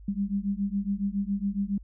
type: beating tone pair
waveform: sine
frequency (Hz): 196 / 203.2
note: G3 / G#3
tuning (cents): 0 / -38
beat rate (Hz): 7.2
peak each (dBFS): -29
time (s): 0.08-1.78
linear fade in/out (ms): 5
effects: added 50 Hz sine -44 dBFS peak until 1.83 s